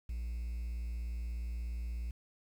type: tone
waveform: triangle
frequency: 58.4 Hz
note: A#1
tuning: 4 cents sharp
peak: -33 dBFS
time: 0.09-2.11 s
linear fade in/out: 5 ms
effects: tanh soft clip ceiling -29 dBFS + 10-bit